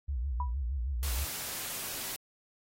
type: tone with vibrato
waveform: sine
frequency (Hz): 64.3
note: C2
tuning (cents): -30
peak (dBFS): -30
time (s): 0.08-1.25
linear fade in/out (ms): 10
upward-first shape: sine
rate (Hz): 6.4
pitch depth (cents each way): 190
type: tone with exponential decay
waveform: sine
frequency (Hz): 980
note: B5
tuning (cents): -14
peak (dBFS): -29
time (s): 0.4-0.54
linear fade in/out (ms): 2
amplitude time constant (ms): 29
type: noise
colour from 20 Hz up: white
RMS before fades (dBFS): -38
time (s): 1.03-2.16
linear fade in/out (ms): 0
effects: AAC 48 kbps